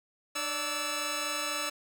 10% pulse tone cluster, 300.5 / 577 / 1322 Hz, D4 / D5 / E6, +40 / -31 / +5 cents, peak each -32 / -28 / -25 dBFS, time 0.35-1.7 s, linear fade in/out 10 ms, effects none

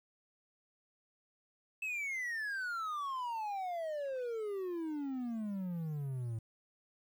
triangle exponential sweep, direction down, 2637 to 110 Hz, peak -34 dBFS, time 1.82-6.39 s, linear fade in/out 5 ms, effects 11-bit

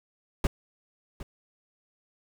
brown noise with echo, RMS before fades -23 dBFS, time 0.44-0.47 s, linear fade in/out 2 ms, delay 760 ms, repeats 1, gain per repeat -15 dB, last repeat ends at 1.23 s, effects none

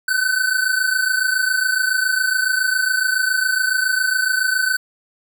square tone pair together, 1504.8 / 1532 Hz, F#6 / G6, +29 / -40 cents, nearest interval unison, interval 31 cents, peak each -20 dBFS, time 0.08-4.77 s, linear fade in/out 5 ms, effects none

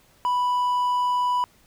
triangle tone, 987.8 Hz, B5, in tune, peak -18 dBFS, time 0.25-1.44 s, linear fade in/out 0 ms, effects pink hiss -58 dBFS RMS until 1.66 s

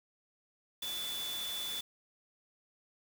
sine tone in noise, 3473 Hz, A7, 23 cents flat, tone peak -37 dBFS, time 0.82-1.81 s, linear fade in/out 5 ms, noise white, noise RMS -43 dBFS, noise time 0.82-1.81 s, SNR +3 dB, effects none

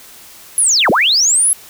sine linear two-way sweep, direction down then up, 11175 to 146.83 to 11175 Hz, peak -9 dBFS, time 0.58-1.53 s, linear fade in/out 0 ms, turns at 0.9 s, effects white hiss -39 dBFS RMS until 1.69 s

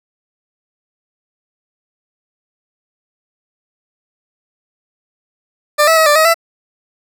20% pulse tone with pitch steps, 595 / 650 / 638 / 590 / 633 / 667 Hz, D5 / E5 / D#5 / D5 / D#5 / E5, +22 / -24 / +43 / +8 / +30 / +20 cents, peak -3 dBFS, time 5.78-6.344 s, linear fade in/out 20 ms, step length 94 ms, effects none

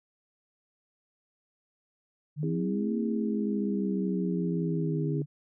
sine linear two-way sweep, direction up then down, 144.6 to 229.1 to 144.6 Hz, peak -28 dBFS, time 2.36-5.26 s, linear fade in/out 50 ms, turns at 2.96 s
sine chord, C augmented, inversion none, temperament just, 261.6 / 327 / 408.8 Hz, C4 / E4 / G#4, 0 / -14 / -27 cents, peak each -35 dBFS, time 2.43-5.22 s, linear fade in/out 2 ms
effects none

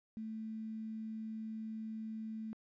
sine tone with quantisation, 220 Hz, A3, in tune, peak -40 dBFS, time 0.17-2.53 s, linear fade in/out 0 ms, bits 10, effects low-pass 2000 Hz 12 dB/octave

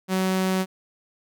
sawtooth tone, 187.8 Hz, F#3, 26 cents sharp, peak -17 dBFS, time 0.08-0.66 s, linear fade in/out 50 ms, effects none

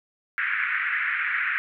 white band-pass noise, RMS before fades -26 dBFS, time 0.38-1.58 s, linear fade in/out 0 ms, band 1400 to 2200 Hz, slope 48 dB/octave, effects none

